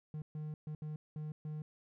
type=tone bursts at uneven times; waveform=triangle; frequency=152.8 Hz; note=D#3; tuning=31 cents flat; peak=-37 dBFS; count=6; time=0.14-0.22 / 0.35-0.54 / 0.67-0.75 / 0.82-0.96 / 1.16-1.32 / 1.45-1.62 s; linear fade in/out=2 ms; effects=none